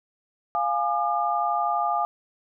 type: chord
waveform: sine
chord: D diminished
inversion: first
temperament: equal with one note detuned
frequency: 698.5 / 830.6 / 1204.2 Hz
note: F5 / Ab5 / D6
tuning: 0 / 0 / +43 cents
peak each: -26 dBFS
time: 0.55-2.05 s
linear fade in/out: 0 ms
effects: none